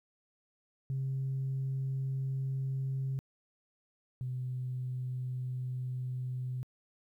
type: tone pair in turn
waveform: sine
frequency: 133.8 / 127.03 Hz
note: C3 / B2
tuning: +39 / +49 cents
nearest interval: minor second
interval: 90 cents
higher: first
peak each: -30 / -33 dBFS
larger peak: first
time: 0.9-3.19 / 4.21-6.63 s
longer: second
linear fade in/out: 0 ms
effects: tanh soft clip ceiling -28 dBFS + 12-bit